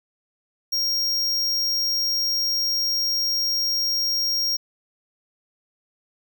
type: tone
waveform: square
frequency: 5580 Hz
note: F8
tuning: 2 cents flat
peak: -21 dBFS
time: 0.72-4.57 s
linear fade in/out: 10 ms
effects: none